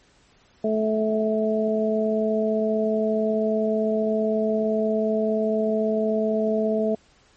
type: harmonic tone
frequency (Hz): 217.6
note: A3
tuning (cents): -19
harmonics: 1 / 2 / 3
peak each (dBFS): -24 / -24 / -24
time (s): 0.64-6.95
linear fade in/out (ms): 5
effects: pink hiss -58 dBFS RMS until 7.36 s + MP3 32 kbps